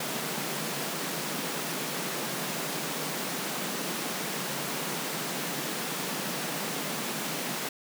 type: high-pass noise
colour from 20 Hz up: pink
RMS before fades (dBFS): -33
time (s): 0-7.69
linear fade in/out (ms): 5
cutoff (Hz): 140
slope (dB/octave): 96
effects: none